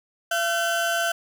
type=tone pair together; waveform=35% pulse; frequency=679.8 / 1526 Hz; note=F5 / G6; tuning=-47 / -47 cents; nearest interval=octave + major second; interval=1400 cents; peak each=-23 dBFS; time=0.31-1.12 s; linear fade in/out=5 ms; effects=none